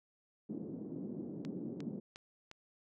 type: band-pass noise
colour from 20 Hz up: white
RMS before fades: -43 dBFS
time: 0.49-2 s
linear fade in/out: 10 ms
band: 170 to 320 Hz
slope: 24 dB/octave
type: click train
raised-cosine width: 0.2 ms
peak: -32 dBFS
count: 4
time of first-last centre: 1.45-2.514 s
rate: 2.82 Hz
effects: none